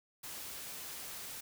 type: noise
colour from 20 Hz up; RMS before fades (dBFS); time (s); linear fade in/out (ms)
white; -45; 0.23-1.41; 10
effects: none